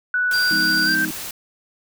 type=tone with pitch glide; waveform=sine; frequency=1480 to 1564.4 Hz; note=F#6 to G6; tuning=0 to -4 cents; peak=-17 dBFS; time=0.14-1.05 s; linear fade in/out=2 ms; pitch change=+96 cents; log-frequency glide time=0.85-0.9 s
type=noise; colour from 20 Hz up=white; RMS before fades=-31 dBFS; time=0.31-1.31 s; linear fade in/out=2 ms
type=tone; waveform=sine; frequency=4742 Hz; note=D8; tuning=16 cents sharp; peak=-21 dBFS; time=0.33-0.95 s; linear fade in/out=10 ms
type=chord; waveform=sine; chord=F half-diminished seventh; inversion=none; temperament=just; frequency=174.61 / 209.5 / 251.4 / 314.3 Hz; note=F3 / Ab3 / Cb4 / Eb4; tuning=0 / +15 / +31 / +18 cents; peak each=-32 / -32 / -32 / -27 dBFS; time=0.51-1.11 s; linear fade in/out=2 ms
effects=none